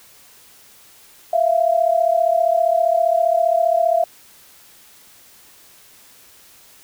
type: tone pair together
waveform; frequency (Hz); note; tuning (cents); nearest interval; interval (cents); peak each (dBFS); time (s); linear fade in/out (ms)
sine; 659.3 / 694.4; E5 / F5; 0 / -10; minor second; 90; -16 / -17; 1.33-4.04; 5
effects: white hiss -48 dBFS RMS until 6.83 s